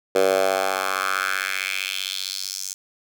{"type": "tone with high-pass filter sweep", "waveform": "10% pulse", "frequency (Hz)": 95.4, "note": "G2", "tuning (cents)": -47, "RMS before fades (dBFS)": -24, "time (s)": [0.15, 2.74], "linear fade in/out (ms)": 5, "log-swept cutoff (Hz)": [470, 6500], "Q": 2.9, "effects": []}